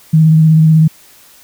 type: tone with vibrato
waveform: sine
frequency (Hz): 158.3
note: D#3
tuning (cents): +30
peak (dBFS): -4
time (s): 0.13-0.88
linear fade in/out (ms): 10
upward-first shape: sine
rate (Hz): 16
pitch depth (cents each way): 22
effects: white hiss -43 dBFS RMS until 1.43 s